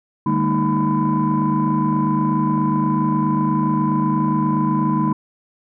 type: tone cluster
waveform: sine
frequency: 151.1 / 200.3 / 227.9 / 312.4 / 1004 Hz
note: D3 / G3 / A#3 / D#4 / B5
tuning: +50 / +38 / -39 / +7 / +28 cents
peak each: -21 dBFS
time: 0.26-5.13 s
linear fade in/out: 5 ms
effects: tanh soft clip ceiling -9 dBFS